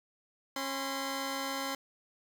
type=tone pair together; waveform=10% pulse; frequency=272.3 / 1028 Hz; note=C#4 / C6; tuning=-31 / -31 cents; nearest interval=octave + major seventh; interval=2300 cents; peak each=-27 / -30 dBFS; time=0.56-1.75 s; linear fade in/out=2 ms; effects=none